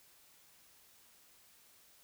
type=silence; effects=white hiss -64 dBFS RMS until 2.03 s